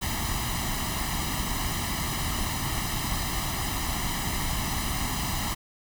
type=noise with comb filter; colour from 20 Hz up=pink; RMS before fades=-29 dBFS; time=0.01-5.55 s; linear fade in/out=20 ms; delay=1 ms; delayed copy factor=+0.75; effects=none